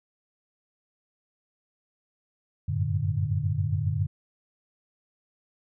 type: tone cluster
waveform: sine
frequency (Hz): 91.5 / 99 / 113.2 / 147.5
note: F#2 / G2 / A2 / D3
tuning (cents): -19 / +18 / +50 / +8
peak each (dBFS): -30 / -29 / -30 / -29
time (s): 2.68-4.07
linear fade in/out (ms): 10
effects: none